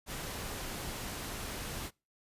pink noise, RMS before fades -40 dBFS, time 0.06-1.91 s, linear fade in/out 50 ms, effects noise-tail reverb RT60 0.3 s tail -26 dB re dry + resampled to 32000 Hz

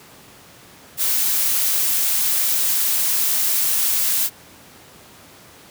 blue noise, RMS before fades -19 dBFS, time 0.97-4.3 s, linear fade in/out 50 ms, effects pink hiss -45 dBFS RMS until 5.7 s + high-pass 100 Hz 12 dB/octave

